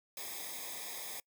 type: noise with comb filter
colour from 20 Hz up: white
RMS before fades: -43 dBFS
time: 0.17-1.2 s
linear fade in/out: 2 ms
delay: 0.69 ms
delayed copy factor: -0.9
effects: noise-tail reverb RT60 0.1 s tail -25 dB re dry